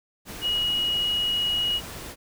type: tone in noise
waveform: sine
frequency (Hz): 2900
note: F#7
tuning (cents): -35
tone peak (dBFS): -22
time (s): 0.41-1.81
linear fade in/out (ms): 50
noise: pink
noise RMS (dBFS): -38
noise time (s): 0.25-2.16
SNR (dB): +13
effects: none